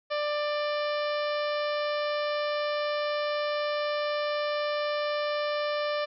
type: harmonic tone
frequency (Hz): 592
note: D5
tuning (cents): +14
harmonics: 1 / 2 / 3 / 4 / 5 / 6 / 7 / 8 / 9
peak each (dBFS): -28 / -34 / -38 / -40 / -42 / -44 / -45 / -46 / -47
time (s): 0.1-6.06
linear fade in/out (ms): 20
effects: none